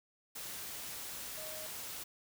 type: tone in noise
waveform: sine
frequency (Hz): 624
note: D#5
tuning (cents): +5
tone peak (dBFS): -48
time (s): 1.37-1.67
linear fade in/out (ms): 10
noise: white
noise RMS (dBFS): -44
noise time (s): 0.35-2.04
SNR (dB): -7
effects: none